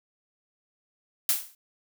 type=noise with exponential decay; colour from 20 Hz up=blue; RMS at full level=-20 dBFS; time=1.29-1.55 s; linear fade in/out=2 ms; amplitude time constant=55 ms; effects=none